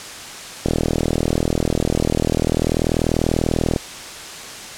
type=click train; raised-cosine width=2 ms; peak=-4 dBFS; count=126; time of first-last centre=0.66-3.762 s; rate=40.3 Hz; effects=white hiss -33 dBFS RMS until 4.77 s + low-pass 8000 Hz 12 dB/octave